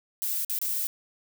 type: noise with dropouts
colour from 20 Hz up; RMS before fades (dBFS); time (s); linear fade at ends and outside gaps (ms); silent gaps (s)
violet; -29; 0.22-0.87; 0; 0.448-0.497 / 0.588-0.615
effects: none